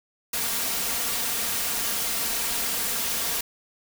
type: noise with comb filter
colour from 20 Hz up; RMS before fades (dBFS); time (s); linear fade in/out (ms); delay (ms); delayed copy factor
white; -27; 0.33-3.41; 5; 4.3; +0.5
effects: none